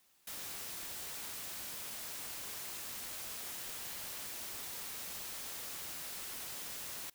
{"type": "noise", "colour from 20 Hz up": "white", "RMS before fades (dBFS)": -44, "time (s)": [0.27, 7.1], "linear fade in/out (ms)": 5, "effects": ["white hiss -70 dBFS RMS until 7.14 s"]}